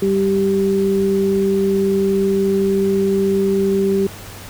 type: tone pair together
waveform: sine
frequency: 195.4 / 390.4 Hz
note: G3 / G4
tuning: -5 / -7 cents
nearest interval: octave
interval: 1198 cents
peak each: -18 / -15 dBFS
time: 0.02-4.07 s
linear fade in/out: 5 ms
effects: added 97 Hz sine -38 dBFS peak until 4.49 s + pink hiss -36 dBFS RMS until 4.49 s